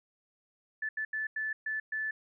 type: tone bursts at uneven times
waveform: sine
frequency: 1745 Hz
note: A6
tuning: 15 cents flat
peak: -31 dBFS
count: 6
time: 0.82-0.89 / 0.97-1.05 / 1.13-1.27 / 1.36-1.53 / 1.66-1.8 / 1.92-2.11 s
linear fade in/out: 5 ms
effects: none